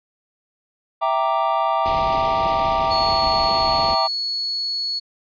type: chord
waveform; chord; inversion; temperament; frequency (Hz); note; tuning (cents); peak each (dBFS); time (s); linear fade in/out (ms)
triangle; E half-diminished seventh; none; equal; 659.3 / 784 / 932.3 / 1174.7; E5 / G5 / Bb5 / D6; 0 / 0 / 0 / 0; -21; 1.01-4.08; 20
type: band-stop noise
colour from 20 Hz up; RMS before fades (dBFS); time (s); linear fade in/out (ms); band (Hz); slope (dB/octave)
pink; -29; 1.85-3.95; 10; 930 to 2000; 48
type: tone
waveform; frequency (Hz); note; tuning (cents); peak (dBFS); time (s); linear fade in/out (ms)
sine; 4381; C#8; -21; -21; 2.9-5; 20
effects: resampled to 11025 Hz